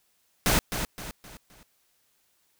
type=noise with echo; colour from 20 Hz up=pink; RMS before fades=-22 dBFS; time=0.46-0.59 s; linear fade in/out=0 ms; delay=260 ms; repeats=4; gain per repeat=-8 dB; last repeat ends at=1.63 s; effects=white hiss -69 dBFS RMS until 2.59 s